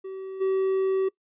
triangle tone with level steps, 382.4 Hz, G4, 43 cents flat, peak -31 / -19 dBFS, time 0.04-1.09 s, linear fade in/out 10 ms, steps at 0.4 s, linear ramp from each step 20 ms, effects noise-tail reverb RT60 0.1 s tail -22 dB re dry + resampled to 8000 Hz

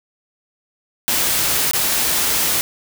white noise with dropouts, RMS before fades -18 dBFS, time 1.08-2.61 s, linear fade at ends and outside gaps 0 ms, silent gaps 1.711-1.734 s, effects none

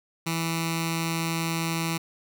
10% pulse tone with notch filter, 164.81 Hz, E3, in tune, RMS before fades -28 dBFS, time 0.26-1.98 s, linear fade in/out 10 ms, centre 570 Hz, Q 0.55, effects none

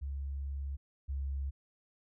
sine tone pair in turn, 69.3 / 68.62 Hz, C#2 / C#2, 0 / -17 cents, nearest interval unison, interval 17 cents, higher first, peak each -35 / -33 dBFS, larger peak second, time 0.01-0.77 / 1.08-1.51 s, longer first, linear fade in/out 20 ms, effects none

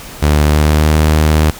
sawtooth tone with pitch glide, 74.6 to 77.28 Hz, D2 to D#2, +28 to -11 cents, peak -4 dBFS, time 0.22-1.51 s, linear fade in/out 10 ms, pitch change +61 cents, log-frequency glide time 0.38-0.96 s, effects pink hiss -31 dBFS RMS until 1.59 s

